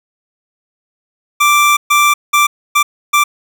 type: tone bursts at uneven times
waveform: 25% pulse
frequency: 1174.7 Hz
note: D6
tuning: in tune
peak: -4 dBFS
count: 5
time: 1.4-1.77 / 1.9-2.14 / 2.33-2.47 / 2.75-2.83 / 3.13-3.24 s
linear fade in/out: 10 ms
effects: none